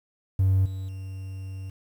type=tone with level steps; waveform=triangle; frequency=95.3 Hz; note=G2; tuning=48 cents flat; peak=-15 / -28 / -31 dBFS; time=0.39-1.7 s; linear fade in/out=5 ms; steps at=0.65 / 0.88 s; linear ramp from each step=10 ms; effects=tanh soft clip ceiling -13 dBFS + 9-bit